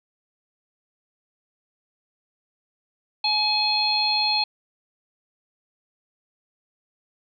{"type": "harmonic tone", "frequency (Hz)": 847, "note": "G#5", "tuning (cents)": 34, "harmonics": [1, 3, 4, 5], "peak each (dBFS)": [-26, -28, -31, -21], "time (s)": [3.24, 4.44], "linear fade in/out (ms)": 5, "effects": []}